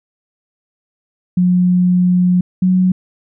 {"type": "tone pair in turn", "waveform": "sine", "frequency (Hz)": [180, 184.21], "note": ["F#3", "F#3"], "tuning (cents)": [-47, -7], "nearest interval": "unison", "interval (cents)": 40, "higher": "second", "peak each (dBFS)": -9, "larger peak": "neither", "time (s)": [[1.37, 2.41], [2.62, 2.92]], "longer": "first", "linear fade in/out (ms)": 5, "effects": []}